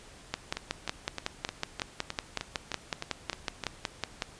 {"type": "two click trains", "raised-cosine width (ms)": 0.2, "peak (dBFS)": [-16, -12], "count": [11, 22], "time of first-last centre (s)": [[0.57, 3.637], [0.34, 4.222]], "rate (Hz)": [3.26, 5.41], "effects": ["pink hiss -52 dBFS RMS until 4.39 s", "resampled to 22050 Hz"]}